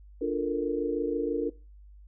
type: chord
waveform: sine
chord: Bb major seventh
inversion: first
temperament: equal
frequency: 293.7 / 349.2 / 440 / 466.2 Hz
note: D4 / F4 / A4 / Bb4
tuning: 0 / 0 / 0 / 0 cents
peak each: -31 / -33 / -33 / -30 dBFS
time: 0.21-1.5 s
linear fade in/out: 10 ms
effects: noise-tail reverb RT60 0.3 s tail -20 dB re dry + added 50 Hz sine -48 dBFS peak until 2.07 s